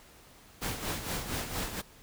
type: noise with tremolo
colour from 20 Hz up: pink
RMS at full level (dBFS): -33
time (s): 0.61-1.82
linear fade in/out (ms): 20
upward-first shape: sine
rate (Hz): 4.3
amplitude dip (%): 60
effects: pink hiss -56 dBFS RMS until 2.02 s